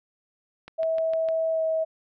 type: click train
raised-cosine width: 0.3 ms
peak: -25 dBFS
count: 5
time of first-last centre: 0.68-1.287 s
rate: 6.59 Hz
type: tone with pitch glide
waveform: sine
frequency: 648 to 642 Hz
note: E5 to E5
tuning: -30 to -46 cents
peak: -22 dBFS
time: 0.78-1.85 s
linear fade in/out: 20 ms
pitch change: -16 cents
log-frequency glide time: 1.52-1.61 s
effects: none